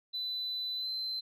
sine tone with pitch glide, 4000 to 4079 Hz, B7 to C8, +21 to -45 cents, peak -32 dBFS, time 0.13-1.21 s, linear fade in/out 20 ms, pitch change +34 cents, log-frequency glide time 0.76-0.89 s, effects tanh soft clip ceiling -30 dBFS

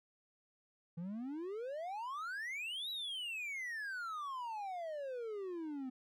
triangle exponential two-way sweep, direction up then down, 162.1 to 3951 to 251.2 Hz, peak -38 dBFS, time 0.97-5.9 s, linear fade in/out 10 ms, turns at 2.9 s, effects none

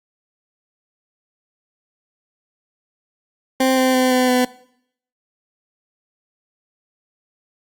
20% pulse tone with pitch steps, 261.6 / 258.9 / 256.2 / 253.6 / 250.9 Hz, C4 / C4 / C4 / B3 / B3, 0 / -18 / -36 / +46 / +28 cents, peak -9 dBFS, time 3.6-4.45 s, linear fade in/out 5 ms, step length 170 ms, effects noise-tail reverb RT60 0.7 s tail -21 dB re dry + Opus 48 kbps

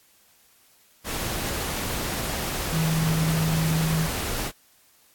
sine tone in noise, 160.1 Hz, D#3, 50 cents sharp, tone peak -21 dBFS, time 2.71-4.09 s, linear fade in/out 50 ms, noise pink, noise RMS -29 dBFS, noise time 1.04-4.52 s, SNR +5 dB, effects white hiss -59 dBFS RMS until 5.14 s + AAC 64 kbps

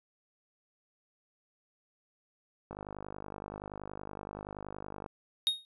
click train, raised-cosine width 1 ms, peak -27 dBFS, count 120, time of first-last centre 2.71-5.062 s, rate 50.6 Hz
triangle tone with exponential decay, 3729 Hz, A#7, in tune, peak -20 dBFS, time 5.47-5.65 s, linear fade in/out 0 ms, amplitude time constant 39 ms
effects resampled to 32000 Hz

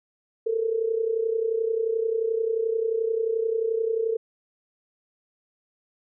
sine tone with amplitude modulation, 450 Hz, A4, 39 cents sharp, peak -19 dBFS, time 0.46-4.17 s, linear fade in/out 10 ms, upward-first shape sine, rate 31.4 Hz, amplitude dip 70%, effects none

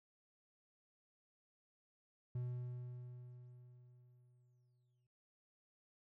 triangle tone with exponential decay, 123.47 Hz, B2, in tune, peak -36 dBFS, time 2.35-5.07 s, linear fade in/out 5 ms, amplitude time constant 590 ms, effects none

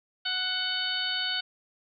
harmonic tone with a mistuned harmonic, 740 Hz, F#5, in tune, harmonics 1 / 2 / 3 / 4 / 5 / 6, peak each -42 / -33 / -41 / -31 / -35 / -34 dBFS, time 0.25-1.41 s, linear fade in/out 10 ms, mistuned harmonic 4, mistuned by +30 cents, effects none

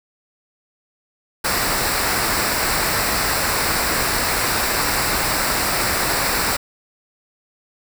pink noise with comb filter, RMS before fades -20 dBFS, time 1.44-6.57 s, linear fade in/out 10 ms, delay 0.31 ms, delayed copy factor -0.6, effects none

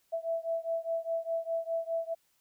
sine beating tone pair, 659.3 / 664.2 Hz, E5 / E5, 0 / +13 cents, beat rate 4.9 Hz, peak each -33 / -34 dBFS, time 0.12-2.15 s, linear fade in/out 20 ms, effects white hiss -72 dBFS RMS until 2.4 s

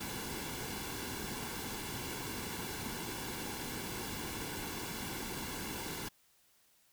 pink noise with comb filter, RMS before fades -41 dBFS, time 0-6.09 s, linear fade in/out 10 ms, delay 1.6 ms, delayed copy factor -0.6, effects white hiss -69 dBFS RMS until 6.92 s

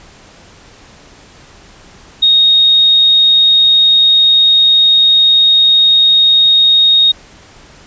sine tone, 3729 Hz, A#7, in tune, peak -5 dBFS, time 2.22-7.12 s, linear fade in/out 10 ms, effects pink hiss -40 dBFS RMS until 7.86 s + resampled to 16000 Hz

